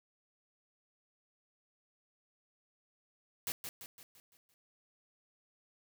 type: noise with echo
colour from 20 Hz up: white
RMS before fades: -37 dBFS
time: 3.47-3.52 s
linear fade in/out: 0 ms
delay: 170 ms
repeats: 6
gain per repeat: -6 dB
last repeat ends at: 4.54 s
effects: none